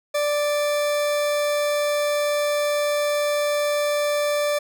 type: tone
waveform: 40% pulse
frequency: 587.3 Hz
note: D5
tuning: in tune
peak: -19 dBFS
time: 0.14-4.59 s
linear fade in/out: 10 ms
effects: none